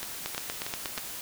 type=two click trains; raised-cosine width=0.2 ms; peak=-14 / -17 dBFS; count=7 / 4; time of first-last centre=0.26-0.978 / 0.03-0.982 s; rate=8.36 / 3.15 Hz; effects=white hiss -39 dBFS RMS until 1.21 s